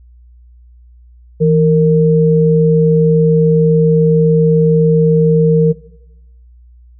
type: tone pair together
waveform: sine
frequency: 162.7 / 460.9 Hz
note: E3 / A#4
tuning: -22 / -20 cents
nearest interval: octave + tritone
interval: 1802 cents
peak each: -10 dBFS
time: 1.4-5.73 s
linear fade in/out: 20 ms
effects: noise-tail reverb RT60 0.9 s tail -17 dB re dry + added 60 Hz sine -39 dBFS peak until 6.99 s